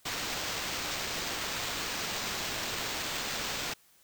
white noise with sample-and-hold, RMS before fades -35 dBFS, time 0.05-3.74 s, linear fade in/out 10 ms, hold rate 11025 Hz, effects white hiss -63 dBFS RMS until 4.03 s

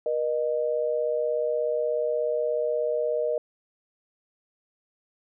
sine tone pair together, 477.4 / 614 Hz, A#4 / D#5, +41 / -23 cents, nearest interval major third, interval 436 cents, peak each -26 dBFS, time 0.06-3.38 s, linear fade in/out 2 ms, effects none

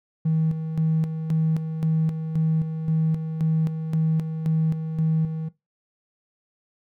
triangle tone with tremolo, 159.4 Hz, D#3, 42 cents sharp, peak -15 dBFS, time 0.25-5.49 s, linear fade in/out 10 ms, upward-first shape square, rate 1.9 Hz, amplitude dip 65%, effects noise-tail reverb RT60 0.2 s tail -19 dB re dry + tanh soft clip ceiling -15 dBFS

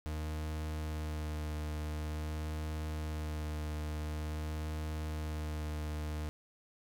40% pulse tone with vibrato, 76.8 Hz, D#2, 22 cents flat, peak -35 dBFS, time 0.06-6.29 s, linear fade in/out 0 ms, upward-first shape sine, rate 0.47 Hz, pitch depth 14 cents each way, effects none

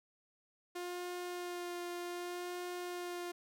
sawtooth tone with vibrato, 353.4 Hz, F4, 21 cents sharp, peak -36 dBFS, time 0.75-3.32 s, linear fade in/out 10 ms, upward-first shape sine, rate 0.65 Hz, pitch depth 14 cents each way, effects none

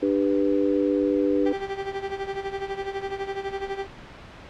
harmonic tone, 99 Hz, G2, 18 cents sharp, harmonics 3 / 4 / 5, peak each -22 / -25 / -25 dBFS, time 0.02-1.53 s, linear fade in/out 10 ms
30% pulse tone with tremolo, 392 Hz, G4, in tune, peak -23 dBFS, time 1.45-3.87 s, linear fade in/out 20 ms, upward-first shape sine, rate 12 Hz, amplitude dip 75%
effects pink hiss -43 dBFS RMS until 4.49 s + low-pass 3000 Hz 12 dB/octave

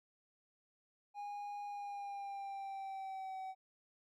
triangle tone with pitch glide, 819 to 759.8 Hz, G#5 to F#5, -24 to +46 cents, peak -40 dBFS, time 1.14-3.55 s, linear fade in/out 50 ms, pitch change -130 cents, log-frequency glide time 1.65-3.38 s, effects none

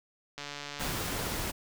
click train, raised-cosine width 0.2 ms, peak -22 dBFS, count 77, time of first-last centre 0.38-0.908 s, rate 144 Hz
pink noise, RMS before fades -34 dBFS, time 0.79-1.52 s, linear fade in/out 20 ms
effects none

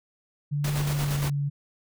sine tone with pitch glide, 145.2 to 142.54 Hz, D3 to C#3, -19 to +49 cents, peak -24 dBFS, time 0.51-1.5 s, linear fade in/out 20 ms, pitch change -32 cents, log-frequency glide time 0.92-1.18 s
pink noise with tremolo, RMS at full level -32 dBFS, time 0.64-1.3 s, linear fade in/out 5 ms, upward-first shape square, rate 8.6 Hz, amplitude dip 40%
effects none

